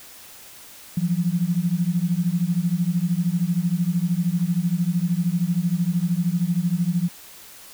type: beating tone pair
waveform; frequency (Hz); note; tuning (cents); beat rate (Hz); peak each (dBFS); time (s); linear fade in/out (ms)
sine; 168 / 181; E3 / F#3; +33 / -38; 13; -22; 0.97-7.09; 5
effects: white hiss -44 dBFS RMS until 7.73 s